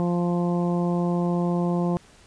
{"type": "harmonic tone", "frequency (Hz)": 174.61, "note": "F3", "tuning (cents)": 0, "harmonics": [1, 2, 3, 4, 5, 6], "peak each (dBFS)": [-22, -28, -32, -34, -36, -38], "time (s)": [0, 1.97], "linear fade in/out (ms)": 0, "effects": ["pink hiss -53 dBFS RMS until 2.26 s", "resampled to 22050 Hz"]}